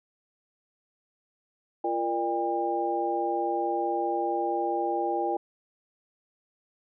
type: tone cluster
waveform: sine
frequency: 344.8 / 469.4 / 600 / 804 Hz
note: F4 / A#4 / D5 / G5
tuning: -22 / +12 / +37 / +44 cents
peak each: -30 / -34 / -34 / -28 dBFS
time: 1.84-5.37 s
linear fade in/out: 5 ms
effects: none